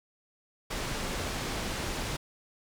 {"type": "low-pass noise", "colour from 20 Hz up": "pink", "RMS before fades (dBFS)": -34, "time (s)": [0.7, 2.17], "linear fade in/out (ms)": 10, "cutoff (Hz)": 7800, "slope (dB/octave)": 12, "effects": []}